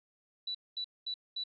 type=tone bursts; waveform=sine; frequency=3951 Hz; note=B7; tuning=in tune; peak=-34 dBFS; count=4; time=0.47-1.438 s; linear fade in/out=5 ms; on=77 ms; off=220 ms; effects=none